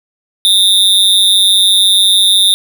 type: tone with amplitude modulation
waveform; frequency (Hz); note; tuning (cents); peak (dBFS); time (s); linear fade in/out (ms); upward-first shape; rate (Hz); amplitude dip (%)
square; 3661; A#7; -32; -3; 0.45-2.54; 0; sine; 194; 90
effects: none